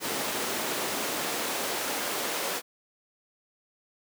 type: noise with high-pass filter sweep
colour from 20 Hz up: pink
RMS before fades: -31 dBFS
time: 0-2.62 s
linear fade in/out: 50 ms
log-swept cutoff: 270 to 430 Hz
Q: 0.92
effects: none